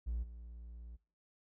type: tone with level steps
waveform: triangle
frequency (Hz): 58.27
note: A#1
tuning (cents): 0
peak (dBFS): -32 / -45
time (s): 0.06-0.97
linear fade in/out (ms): 20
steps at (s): 0.22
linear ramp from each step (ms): 20
effects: noise-tail reverb RT60 0.5 s tail -25 dB re dry + tanh soft clip ceiling -29 dBFS